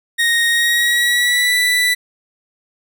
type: tone with pitch glide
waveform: 30% pulse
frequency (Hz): 1864.7 to 1975.6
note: A#6 to B6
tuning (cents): 0 to 0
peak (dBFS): -10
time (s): 0.18-1.95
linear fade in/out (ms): 20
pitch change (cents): +100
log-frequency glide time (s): 0.49-1.55
effects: none